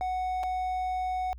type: tone with dropouts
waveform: triangle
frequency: 740 Hz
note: F#5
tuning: in tune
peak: -26 dBFS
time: 0.01-1.33 s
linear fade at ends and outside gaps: 0 ms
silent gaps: 0.432-0.436 s
effects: added 60 Hz sine -42 dBFS peak until 1.38 s